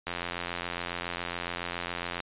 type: click train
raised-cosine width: 0.3 ms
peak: -16 dBFS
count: 187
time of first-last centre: 0.07-2.203 s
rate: 87.2 Hz
effects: resampled to 8000 Hz